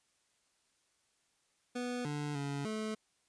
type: tone with pitch steps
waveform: 25% pulse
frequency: 246.1 / 147.2 / 141.3 / 216.9 Hz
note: B3 / D3 / C#3 / A3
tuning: -6 / +4 / +34 / -25 cents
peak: -32 dBFS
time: 1.75-2.95 s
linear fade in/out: 10 ms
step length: 300 ms
effects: white hiss -75 dBFS RMS until 3.28 s + resampled to 22050 Hz